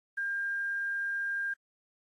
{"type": "tone with quantisation", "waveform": "sine", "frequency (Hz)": 1603, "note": "G6", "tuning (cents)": 38, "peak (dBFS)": -30, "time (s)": [0.17, 1.54], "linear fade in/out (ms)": 10, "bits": 10, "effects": ["AAC 32 kbps"]}